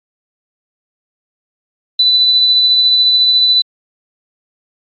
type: tone with tremolo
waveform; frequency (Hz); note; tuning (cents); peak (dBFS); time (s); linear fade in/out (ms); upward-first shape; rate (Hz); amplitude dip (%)
sine; 3989; B7; +17; -6; 1.99-3.62; 5; triangle; 14; 30
effects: AAC 64 kbps